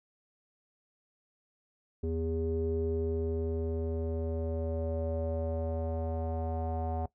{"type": "tone with low-pass filter sweep", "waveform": "square", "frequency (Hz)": 81.3, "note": "E2", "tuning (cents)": -23, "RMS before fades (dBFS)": -33, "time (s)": [2.03, 7.06], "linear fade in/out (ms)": 5, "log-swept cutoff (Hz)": [370, 740], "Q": 6, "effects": ["noise-tail reverb RT60 0.1 s tail -18 dB re dry"]}